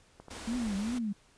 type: click train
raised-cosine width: 1 ms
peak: -33 dBFS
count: 6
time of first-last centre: 0.2-0.617 s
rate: 12 Hz
type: band-stop noise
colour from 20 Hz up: pink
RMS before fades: -43 dBFS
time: 0.3-0.99 s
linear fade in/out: 10 ms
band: 100 to 200 Hz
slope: 96 dB/octave
type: tone with vibrato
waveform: sine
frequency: 219.8 Hz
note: A3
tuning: 2 cents flat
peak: -30 dBFS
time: 0.47-1.13 s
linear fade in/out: 10 ms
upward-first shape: triangle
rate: 2.6 Hz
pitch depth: 250 cents each way
effects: pink hiss -63 dBFS RMS until 1.37 s + resampled to 22050 Hz